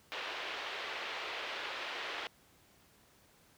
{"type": "band-pass noise", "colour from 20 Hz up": "white", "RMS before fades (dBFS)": -41, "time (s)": [0.12, 2.27], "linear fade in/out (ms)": 0, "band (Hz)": [370, 3400], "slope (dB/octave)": 24, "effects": ["pink hiss -65 dBFS RMS until 3.57 s", "high-pass 60 Hz 12 dB/octave"]}